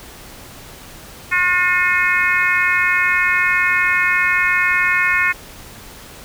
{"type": "harmonic tone", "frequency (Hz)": 360, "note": "F#4", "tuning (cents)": -47, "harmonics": [3, 4, 5, 6, 7], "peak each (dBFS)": [-23, -20, -18, -18, -22], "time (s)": [1.31, 5.33], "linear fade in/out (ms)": 20, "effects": ["pink hiss -38 dBFS RMS until 6.24 s"]}